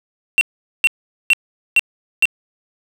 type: tone bursts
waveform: triangle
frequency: 2725 Hz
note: F7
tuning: 43 cents flat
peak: -7 dBFS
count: 5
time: 0.38-2.255 s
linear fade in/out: 0 ms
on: 31 ms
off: 430 ms
effects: 8-bit